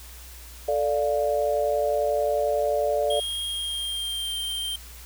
sine chord, D minor, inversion second, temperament equal, 440 / 587.3 / 698.5 Hz, A4 / D5 / F5, 0 / 0 / 0 cents, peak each -27 / -23 / -28 dBFS, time 0.68-3.2 s, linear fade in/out 5 ms
square tone with pitch glide, 3249 to 3157 Hz, G#7 to G7, -39 to +12 cents, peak -28 dBFS, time 3.1-4.76 s, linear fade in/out 5 ms, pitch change -49 cents, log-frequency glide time 3.48-4.37 s
effects added 60 Hz sine -43 dBFS peak until 5.05 s + white hiss -46 dBFS RMS until 5.05 s

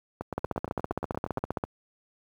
two click trains, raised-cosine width 1 ms, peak -18 / -14 dBFS, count 11 / 20, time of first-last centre 0.21-1.381 / 0.38-1.638 s, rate 8.54 / 15.1 Hz, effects high-pass 60 Hz 12 dB/octave + 9-bit

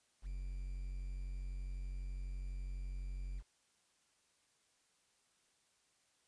triangle tone with quantisation, 46 Hz, F#1, 9 cents flat, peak -38 dBFS, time 0.22-3.43 s, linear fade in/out 50 ms, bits 11, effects white hiss -75 dBFS RMS until 6.27 s + resampled to 22050 Hz

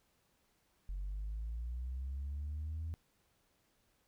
sine linear sweep, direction up, 45.17 to 82.41 Hz, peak -36 dBFS, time 0.89-2.94 s, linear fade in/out 0 ms, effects tanh soft clip ceiling -35 dBFS + pink hiss -75 dBFS RMS until 4.07 s

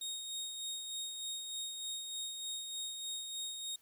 25% pulse tone with tremolo, 3729 Hz, A#7, in tune, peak -34 dBFS, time 0.01-3.76 s, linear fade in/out 5 ms, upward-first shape sine, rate 3.3 Hz, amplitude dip 40%, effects white hiss -69 dBFS RMS until 3.81 s

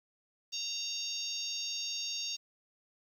harmonic tone, 925 Hz, A#5, 14 cents flat, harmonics 3 / 4 / 5 / 6 / 7, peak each -43 / -41 / -40 / -41 / -42 dBFS, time 0.52-2.37 s, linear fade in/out 20 ms, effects 10-bit

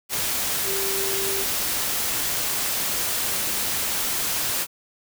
sine tone in noise, 390.9 Hz, G4, 5 cents flat, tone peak -29 dBFS, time 0.63-1.46 s, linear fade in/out 50 ms, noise white, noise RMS -25 dBFS, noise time 0.09-4.67 s, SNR -7 dB, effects none

